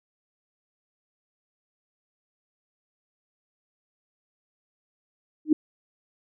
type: tone with exponential growth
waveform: sine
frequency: 306.6 Hz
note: D#4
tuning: 25 cents flat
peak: -11 dBFS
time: 5.45-5.53 s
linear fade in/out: 5 ms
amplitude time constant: 16 ms
effects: none